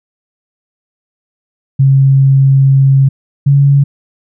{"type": "tone pair in turn", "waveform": "sine", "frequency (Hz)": [135.8, 140.26], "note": ["C#3", "C#3"], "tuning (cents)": [-35, 21], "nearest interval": "minor second", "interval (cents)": 56, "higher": "second", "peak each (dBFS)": -4, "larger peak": "neither", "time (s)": [[1.79, 3.09], [3.46, 3.84]], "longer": "first", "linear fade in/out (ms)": 10, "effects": []}